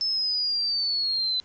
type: linear sweep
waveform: sine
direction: down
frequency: 5274 to 4000 Hz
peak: -23 dBFS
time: 0.01-1.4 s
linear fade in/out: 0 ms
effects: pink hiss -57 dBFS RMS until 1.44 s + resampled to 16000 Hz